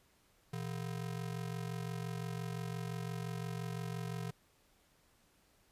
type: ring-modulated tone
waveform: square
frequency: 143.3 Hz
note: D3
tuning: 42 cents flat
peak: -36 dBFS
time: 0.53-4.31 s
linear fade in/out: 2 ms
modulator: 22.9 Hz
effects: pink hiss -70 dBFS RMS until 5.71 s + resampled to 32000 Hz